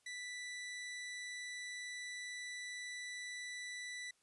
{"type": "tone", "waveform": "sawtooth", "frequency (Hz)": 1975.5, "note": "B6", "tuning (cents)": 0, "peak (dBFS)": -40, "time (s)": [0.06, 4.11], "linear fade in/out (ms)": 5, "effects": ["white hiss -75 dBFS RMS until 4.22 s", "resampled to 24000 Hz"]}